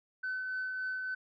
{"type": "tone with tremolo", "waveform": "sine", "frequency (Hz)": 1516, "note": "F#6", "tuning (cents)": 42, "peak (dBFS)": -31, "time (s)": [0.23, 1.15], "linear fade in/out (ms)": 10, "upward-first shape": "triangle", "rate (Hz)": 3.5, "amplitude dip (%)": 35, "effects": ["tanh soft clip ceiling -30 dBFS"]}